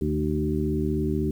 harmonic tone with a mistuned harmonic, 76.2 Hz, D#2, 36 cents flat, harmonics 1 / 2 / 3 / 4 / 5, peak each -29 / -29 / -29 / -29 / -29 dBFS, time 0.01-1.31 s, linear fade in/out 5 ms, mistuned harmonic 3, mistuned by -27 cents, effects 9-bit

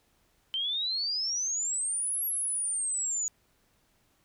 sine exponential two-way sweep, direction up then down, 3078 to 11500 to 6770 Hz, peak -28 dBFS, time 0.54-3.28 s, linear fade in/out 0 ms, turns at 2.25 s, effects pink hiss -69 dBFS RMS until 4.24 s

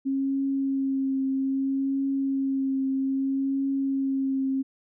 sine tone with vibrato, 270.2 Hz, C#4, 44 cents flat, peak -23 dBFS, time 0.05-4.63 s, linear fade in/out 20 ms, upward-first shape triangle, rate 0.62 Hz, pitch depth 20 cents each way, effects none

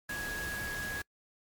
sine tone in noise, 1661.2 Hz, G#6, in tune, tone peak -36 dBFS, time 0.09-1.02 s, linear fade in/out 5 ms, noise pink, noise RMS -41 dBFS, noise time 0.09-1.02 s, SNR +2 dB, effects noise-tail reverb RT60 0.1 s tail -26 dB re dry + MP3 96 kbps

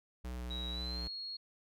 square tone with vibrato, 61.5 Hz, B1, 7 cents flat, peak -40 dBFS, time 0.24-1.08 s, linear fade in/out 10 ms, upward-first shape sine, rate 3.5 Hz, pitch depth 17 cents each way
sine tone with pitch glide, 3856 to 4303 Hz, B7 to C8, -42 to +48 cents, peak -40 dBFS, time 0.5-1.37 s, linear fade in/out 10 ms, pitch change +190 cents, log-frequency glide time 0.69-1.08 s
effects none

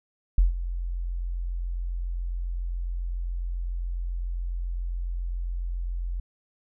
sine tone with ADSR envelope, 43.65 Hz, F1, in tune, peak -13 dBFS, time 0.38-6.2 s, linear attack 3 ms, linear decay 140 ms, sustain -14 dB, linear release 4 ms, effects none

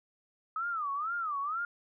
sine tone with vibrato, 1251 Hz, D#6, 9 cents sharp, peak -31 dBFS, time 0.56-1.65 s, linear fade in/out 2 ms, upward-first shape sine, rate 2.1 Hz, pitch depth 210 cents each way, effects none

